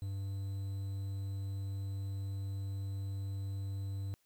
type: tone with quantisation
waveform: triangle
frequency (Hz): 98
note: G2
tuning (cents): 0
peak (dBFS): -34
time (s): 0.02-4.14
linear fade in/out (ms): 0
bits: 10
effects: white hiss -75 dBFS RMS until 4.25 s